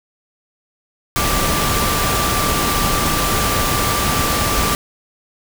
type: tone in noise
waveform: sine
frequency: 1174.7 Hz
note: D6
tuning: in tune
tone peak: -22 dBFS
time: 1.16-4.75 s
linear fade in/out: 0 ms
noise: pink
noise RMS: -18 dBFS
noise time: 1.16-4.75 s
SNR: -7 dB
effects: none